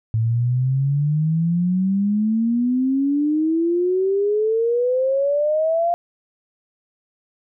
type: exponential sweep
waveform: sine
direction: up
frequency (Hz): 110 to 698.5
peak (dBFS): -16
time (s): 0.14-5.94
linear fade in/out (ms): 0
effects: none